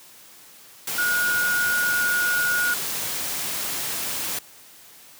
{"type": "tone in noise", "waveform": "sine", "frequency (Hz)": 1445, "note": "F#6", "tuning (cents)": -41, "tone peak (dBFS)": -20, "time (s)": [0.98, 2.74], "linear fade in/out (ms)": 5, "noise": "white", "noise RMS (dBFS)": -28, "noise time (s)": [0.87, 4.39], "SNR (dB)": 5, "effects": ["white hiss -48 dBFS RMS until 5.19 s", "high-pass 80 Hz 12 dB/octave"]}